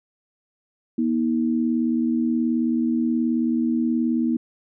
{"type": "tone pair together", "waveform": "sine", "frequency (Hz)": [239.6, 318.3], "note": ["A#3", "D#4"], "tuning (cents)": [48, 39], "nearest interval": "perfect fourth", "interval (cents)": 491, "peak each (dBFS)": [-20, -24], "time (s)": [0.98, 4.37], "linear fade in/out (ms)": 5, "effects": []}